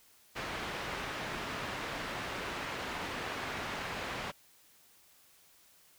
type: low-pass noise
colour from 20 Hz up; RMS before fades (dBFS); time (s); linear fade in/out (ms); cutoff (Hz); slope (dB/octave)
white; -39; 0.35-4.32; 20; 2100; 12
effects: white hiss -63 dBFS RMS until 5.98 s